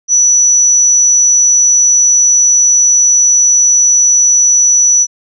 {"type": "tone", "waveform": "sine", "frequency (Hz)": 5920, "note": "F#8", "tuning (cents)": 0, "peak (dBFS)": -5, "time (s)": [0.08, 5.07], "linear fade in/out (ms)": 50, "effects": []}